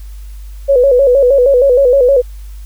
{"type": "tone with vibrato", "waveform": "sine", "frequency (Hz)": 523.3, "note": "C5", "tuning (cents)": 0, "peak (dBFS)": -5, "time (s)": [0.68, 2.22], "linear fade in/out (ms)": 20, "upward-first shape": "square", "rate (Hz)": 6.4, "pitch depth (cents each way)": 100, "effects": ["added 50 Hz sine -26 dBFS peak until 2.65 s", "white hiss -47 dBFS RMS until 2.65 s"]}